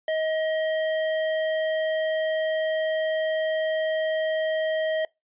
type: tone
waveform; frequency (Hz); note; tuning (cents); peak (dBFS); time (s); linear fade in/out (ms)
square; 632; D#5; +27; -24; 0.08-5.05; 2
effects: noise-tail reverb RT60 0.2 s tail -24 dB re dry + resampled to 8000 Hz